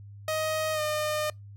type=tone with pitch glide; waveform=sawtooth; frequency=627 to 607.7 Hz; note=D#5 to D#5; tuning=+13 to -41 cents; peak=-23 dBFS; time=0.28-1.3 s; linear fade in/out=2 ms; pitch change=-54 cents; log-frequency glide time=0.73-0.81 s; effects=noise-tail reverb RT60 0.2 s tail -26 dB re dry + added 101 Hz sine -43 dBFS peak until 1.56 s